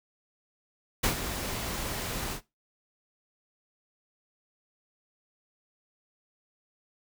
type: noise with ADSR envelope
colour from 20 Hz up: pink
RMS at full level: -24 dBFS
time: 1.03-2.41 s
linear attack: 11 ms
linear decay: 100 ms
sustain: -10 dB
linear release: 90 ms
effects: noise-tail reverb RT60 0.2 s tail -17 dB re dry